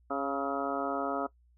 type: harmonic tone with a mistuned harmonic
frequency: 138.59 Hz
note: C#3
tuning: in tune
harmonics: 2 / 3 / 4 / 5 / 6 / 7 / 8 / 9 / 10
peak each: -36 / -39 / -37 / -36 / -44 / -42 / -46 / -36 / -45 dBFS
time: 0.1-1.27 s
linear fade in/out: 10 ms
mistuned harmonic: 9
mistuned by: +36 cents
effects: noise-tail reverb RT60 0.1 s tail -19 dB re dry + added 60 Hz sine -61 dBFS peak until 1.57 s